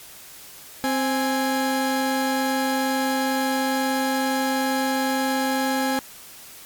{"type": "tone pair together", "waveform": "30% pulse", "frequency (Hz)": [262.8, 830.6], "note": ["C4", "G#5"], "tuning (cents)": [8, 0], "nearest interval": "octave + minor sixth", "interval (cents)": 1992, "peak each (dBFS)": [-20, -22], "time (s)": [0.84, 5.99], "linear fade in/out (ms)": 0, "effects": ["white hiss -43 dBFS RMS until 6.65 s", "MP3 96 kbps"]}